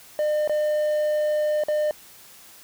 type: tone with dropouts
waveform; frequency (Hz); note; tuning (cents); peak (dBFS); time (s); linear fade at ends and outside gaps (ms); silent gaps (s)
triangle; 604; D5; +48; -18; 0.19-1.91; 1; 0.476-0.495 / 1.637-1.684
effects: white hiss -48 dBFS RMS until 2.63 s